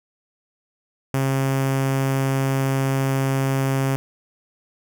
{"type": "tone with notch filter", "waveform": "sawtooth", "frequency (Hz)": 134.9, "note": "C#3", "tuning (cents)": -47, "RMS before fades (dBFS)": -21, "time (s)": [1.14, 3.96], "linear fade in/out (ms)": 0, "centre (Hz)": 4000, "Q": 1.7, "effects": []}